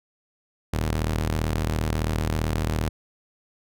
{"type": "ring-modulated tone", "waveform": "sawtooth", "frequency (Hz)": 78, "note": "D#2", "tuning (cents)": 5, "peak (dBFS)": -16, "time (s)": [0.73, 2.89], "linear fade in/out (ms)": 5, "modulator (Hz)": 21.5, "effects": []}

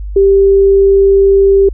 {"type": "tone", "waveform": "sine", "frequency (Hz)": 392.9, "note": "G4", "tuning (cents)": 4, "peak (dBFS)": -4, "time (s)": [0.16, 1.69], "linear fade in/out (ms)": 5, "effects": ["added 50 Hz sine -19 dBFS peak until 1.73 s"]}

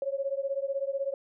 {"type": "beating tone pair", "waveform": "sine", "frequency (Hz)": [543, 559], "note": ["C#5", "C#5"], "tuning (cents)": [-36, 14], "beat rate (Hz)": 16, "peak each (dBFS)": [-31, -32], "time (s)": [0.02, 1.14], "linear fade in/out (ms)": 2, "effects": []}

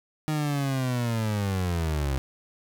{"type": "linear sweep", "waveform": "30% pulse", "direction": "down", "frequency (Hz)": [155.56, 64.9], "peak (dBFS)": -22, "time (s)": [0.28, 2.18], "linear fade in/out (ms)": 0, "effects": []}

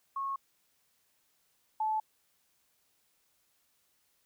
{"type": "tone pair in turn", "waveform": "sine", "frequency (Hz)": [1094, 868.3], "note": ["C#6", "A5"], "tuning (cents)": [-23, -23], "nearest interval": "major third", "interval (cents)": 400, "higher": "first", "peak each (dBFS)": [-32, -28], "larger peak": "second", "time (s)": [[0.16, 0.36], [1.8, 2]], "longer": "neither", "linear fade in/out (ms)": 5, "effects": ["white hiss -73 dBFS RMS until 4.25 s"]}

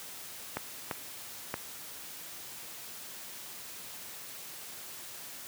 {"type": "clicks", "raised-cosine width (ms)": 0.5, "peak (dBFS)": -17, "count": 3, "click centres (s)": [0.57, 0.912, 1.541], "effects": ["white hiss -45 dBFS RMS until 5.47 s", "high-pass 80 Hz 12 dB/octave"]}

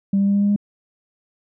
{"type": "tone with pitch steps", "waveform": "sine", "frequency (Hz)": [197.1, 198.59, 200.1, 201.6, 203.1, 204.6], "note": ["G3", "G3", "G3", "G3", "G#3", "G#3"], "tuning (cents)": [10, 23, 36, 49, -38, -26], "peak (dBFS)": -13, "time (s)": [0.13, 0.562], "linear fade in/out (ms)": 5, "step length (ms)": 72, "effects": ["tanh soft clip ceiling -11 dBFS"]}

